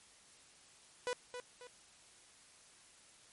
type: tone with echo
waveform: sawtooth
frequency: 493.9 Hz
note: B4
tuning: in tune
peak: -31 dBFS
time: 1.07-1.13 s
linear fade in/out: 0 ms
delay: 270 ms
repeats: 2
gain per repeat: -8 dB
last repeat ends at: 1.67 s
effects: white hiss -62 dBFS RMS until 3.32 s + MP3 48 kbps